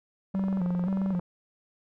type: tone with vibrato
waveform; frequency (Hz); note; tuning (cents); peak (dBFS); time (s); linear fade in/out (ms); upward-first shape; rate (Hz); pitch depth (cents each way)
triangle; 185; F#3; 0; -23; 0.34-1.2; 10; square; 1.9; 69
type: click train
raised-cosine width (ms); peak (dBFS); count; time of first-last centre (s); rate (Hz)
1; -24; 20; 0.35-1.194; 22.5
effects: none